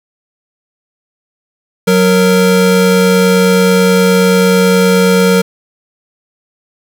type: tone pair together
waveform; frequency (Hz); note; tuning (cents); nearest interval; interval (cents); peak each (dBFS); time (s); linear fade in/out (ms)
square; 184.5 / 464.1; F#3 / A#4; -5 / -8; octave + major third; 1597; -10; 1.87-5.42; 10
effects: none